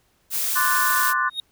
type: noise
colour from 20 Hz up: blue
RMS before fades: -24 dBFS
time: 0.3-1.14 s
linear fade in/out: 50 ms
type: chord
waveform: sine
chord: D dominant seventh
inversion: third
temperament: equal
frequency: 1046.5 / 1174.7 / 1480 / 1760 Hz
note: C6 / D6 / F#6 / A6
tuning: 0 / 0 / 0 / 0 cents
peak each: -24 / -25 / -23 / -27 dBFS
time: 0.55-1.3 s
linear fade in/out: 20 ms
type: tone with exponential growth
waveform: triangle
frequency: 3729 Hz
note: A#7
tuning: in tune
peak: -19 dBFS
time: 1.28-1.4 s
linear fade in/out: 2 ms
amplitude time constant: 25 ms
effects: pink hiss -64 dBFS RMS until 1.51 s